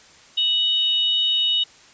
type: tone pair together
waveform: sine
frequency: 2960 / 3729 Hz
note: F#7 / A#7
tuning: 0 / 0 cents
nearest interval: major third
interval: 400 cents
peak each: -20 dBFS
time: 0.37-1.64 s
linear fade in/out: 10 ms
effects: white hiss -49 dBFS RMS until 1.93 s + resampled to 16000 Hz